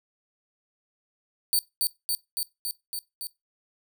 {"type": "tone with echo", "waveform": "5% pulse", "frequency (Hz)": 4558, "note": "C#8", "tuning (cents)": 47, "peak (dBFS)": -14, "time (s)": [1.53, 1.59], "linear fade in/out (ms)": 0, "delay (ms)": 280, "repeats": 6, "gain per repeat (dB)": -2, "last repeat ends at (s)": 3.27, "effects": ["noise-tail reverb RT60 0.2 s tail -20 dB re dry"]}